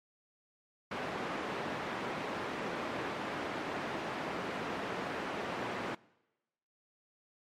pink band-pass noise, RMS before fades -38 dBFS, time 0.91-5.95 s, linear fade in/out 5 ms, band 230 to 2100 Hz, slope 12 dB/octave, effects noise-tail reverb RT60 1.0 s tail -23 dB re dry + MP3 64 kbps

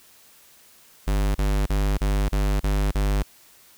square tone bursts, 50 Hz, G1, 35 cents sharp, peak -20 dBFS, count 7, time 1.07-3.228 s, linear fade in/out 10 ms, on 280 ms, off 33 ms, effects white hiss -53 dBFS RMS until 3.77 s

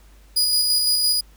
sawtooth tone with tremolo, 4918 Hz, D#8, 21 cents flat, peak -13 dBFS, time 0.36-1.21 s, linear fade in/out 10 ms, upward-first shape square, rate 5.9 Hz, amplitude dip 25%, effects added 50 Hz sine -47 dBFS peak until 1.36 s + pink hiss -56 dBFS RMS until 1.36 s

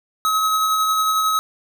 square tone with tremolo, 1279 Hz, D#6, 47 cents sharp, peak -16 dBFS, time 0.25-1.39 s, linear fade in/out 0 ms, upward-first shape sine, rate 11 Hz, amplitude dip 25%, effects none

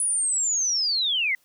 sine linear sweep, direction down, 9956 to 1966 Hz, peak -21 dBFS, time 0-1.35 s, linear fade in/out 2 ms, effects white hiss -64 dBFS RMS until 1.44 s

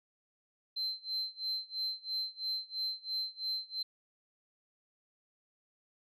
sine tone with tremolo, 4100 Hz, C8, 36 cents flat, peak -30 dBFS, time 0.76-3.83 s, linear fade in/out 10 ms, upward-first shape sine, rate 3 Hz, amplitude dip 95%, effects tanh soft clip ceiling -29 dBFS

